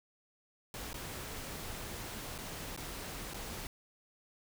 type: noise with dropouts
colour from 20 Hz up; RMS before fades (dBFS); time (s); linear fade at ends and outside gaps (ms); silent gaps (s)
pink; -43; 0.74-3.67; 1; 0.931-0.942 / 2.38-2.386 / 2.764-2.775 / 3.336-3.343
effects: none